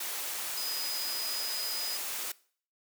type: tone in noise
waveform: sine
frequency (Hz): 4978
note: D#8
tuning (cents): 0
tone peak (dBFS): -34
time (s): 0.57-1.97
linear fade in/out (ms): 5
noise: white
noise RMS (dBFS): -36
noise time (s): 0-2.32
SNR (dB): -1
effects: noise-tail reverb RT60 0.5 s tail -21 dB re dry + high-pass 400 Hz 12 dB/octave